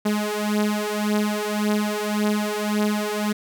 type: beating tone pair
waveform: sawtooth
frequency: 209.1 / 210.9 Hz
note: G#3 / G#3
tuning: +12 / +27 cents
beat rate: 1.8 Hz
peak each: -20 dBFS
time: 0.05-3.33 s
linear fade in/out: 10 ms
effects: none